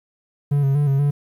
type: tone with pitch steps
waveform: triangle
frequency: 143.3 / 137 / 145.8 / 137.1 / 143.9 Hz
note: D3 / C#3 / D3 / C#3 / D3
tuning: -42 / -20 / -12 / -19 / -35 cents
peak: -13 dBFS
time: 0.51-1.11 s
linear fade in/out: 10 ms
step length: 120 ms
effects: 9-bit